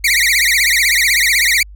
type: tone with vibrato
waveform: sawtooth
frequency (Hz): 2093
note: C7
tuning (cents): 0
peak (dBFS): -7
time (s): 0.04-1.63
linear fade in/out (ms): 5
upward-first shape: triangle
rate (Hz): 16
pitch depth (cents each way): 250
effects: added 50 Hz sine -33 dBFS peak until 1.75 s